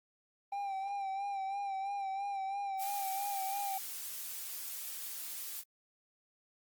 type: tone with vibrato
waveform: triangle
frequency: 788 Hz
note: G5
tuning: 9 cents sharp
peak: -33 dBFS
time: 0.52-3.78 s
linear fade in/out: 5 ms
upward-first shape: sine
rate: 3 Hz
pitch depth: 43 cents each way
type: noise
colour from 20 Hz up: blue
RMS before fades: -42 dBFS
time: 2.78-5.64 s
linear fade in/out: 50 ms
effects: Opus 24 kbps